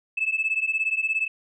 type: beating tone pair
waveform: sine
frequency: 2604 / 2621 Hz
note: E7 / E7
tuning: -22 / -11 cents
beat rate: 17 Hz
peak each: -25 / -24 dBFS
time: 0.17-1.28 s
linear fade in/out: 10 ms
effects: tanh soft clip ceiling -15 dBFS